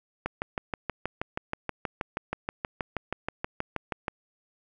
click train, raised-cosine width 0.5 ms, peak -14 dBFS, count 25, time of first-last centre 0.26-4.082 s, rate 6.28 Hz, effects none

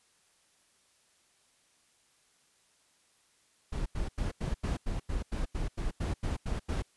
brown noise bursts, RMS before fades -32 dBFS, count 14, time 3.72-6.824 s, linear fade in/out 10 ms, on 140 ms, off 88 ms, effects white hiss -68 dBFS RMS until 6.96 s + resampled to 24000 Hz

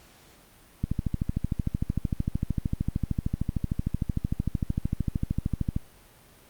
click train, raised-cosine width 5 ms, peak -13 dBFS, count 66, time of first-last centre 0.84-5.764 s, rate 13.2 Hz, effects pink hiss -55 dBFS RMS until 6.49 s + Opus 48 kbps

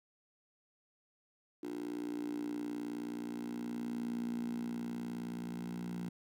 10% pulse tone with high-pass filter sweep, 59.1 Hz, A#1, 24 cents sharp, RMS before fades -40 dBFS, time 1.63-6.09 s, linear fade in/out 5 ms, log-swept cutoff 320 to 190 Hz, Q 7.7, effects none

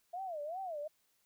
sine tone with vibrato, 671 Hz, E5, 31 cents sharp, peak -38 dBFS, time 0.13-0.88 s, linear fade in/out 10 ms, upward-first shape sine, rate 2.6 Hz, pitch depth 250 cents each way, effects white hiss -75 dBFS RMS until 1.25 s

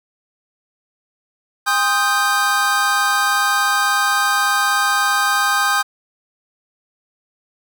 square chord, Ab major seventh, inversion none, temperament equal with one note detuned, 809.8 / 1046.5 / 1244.5 / 1568 Hz, Ab5 / C6 / Eb6 / G6, -44 / 0 / 0 / 0 cents, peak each -23 / -25 / -20 / -19 dBFS, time 1.66-5.83 s, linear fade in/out 20 ms, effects none

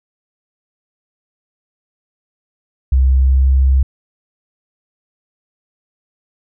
sine tone with pitch glide, 65.41 to 66.4 Hz, C2 to C2, 0 to +26 cents, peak -8 dBFS, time 2.92-3.83 s, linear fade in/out 5 ms, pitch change +26 cents, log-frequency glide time 3.03-3.5 s, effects none

